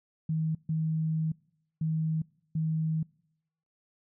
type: tone bursts at uneven times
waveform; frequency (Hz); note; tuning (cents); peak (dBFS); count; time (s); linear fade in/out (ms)
sine; 158.8; D#3; +36; -26; 4; 0.29-0.55 / 0.69-1.32 / 1.81-2.22 / 2.55-3.03; 5
effects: noise-tail reverb RT60 0.8 s tail -25 dB re dry